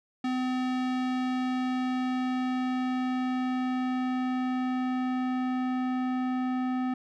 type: tone with low-pass filter sweep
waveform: square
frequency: 254.8 Hz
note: C4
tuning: 46 cents flat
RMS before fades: -29 dBFS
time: 0.24-6.94 s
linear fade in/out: 5 ms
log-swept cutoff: 3900 to 1700 Hz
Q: 0.71
effects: none